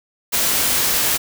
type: noise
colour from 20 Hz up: white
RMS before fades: -18 dBFS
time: 0.32-1.18 s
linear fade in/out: 20 ms
effects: none